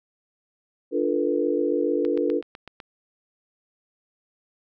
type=chord; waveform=sine; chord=B half-diminished seventh; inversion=first; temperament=equal with one note detuned; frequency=293.7 / 349.2 / 440 / 486.8 Hz; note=D4 / F4 / A4 / B4; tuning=0 / 0 / 0 / -25 cents; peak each=-26 dBFS; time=0.91-2.42 s; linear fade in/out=50 ms
type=click train; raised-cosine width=0.3 ms; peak=-23 dBFS; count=7; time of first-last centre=2.05-2.802 s; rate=7.98 Hz
effects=none